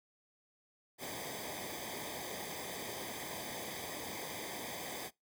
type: noise with comb filter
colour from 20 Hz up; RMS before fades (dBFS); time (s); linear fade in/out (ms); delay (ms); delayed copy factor
pink; -43; 0.98-5.11; 50; 0.72; -0.8
effects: noise-tail reverb RT60 0.2 s tail -23 dB re dry + high-pass 80 Hz 12 dB/octave